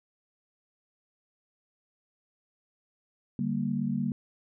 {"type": "chord", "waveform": "sine", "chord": "G minor", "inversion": "second", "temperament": "equal", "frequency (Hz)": [146.83, 196, 233.1], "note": ["D3", "G3", "Bb3"], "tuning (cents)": [0, 0, 0], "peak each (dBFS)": [-33, -31, -30], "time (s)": [3.39, 4.12], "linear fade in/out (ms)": 2, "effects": []}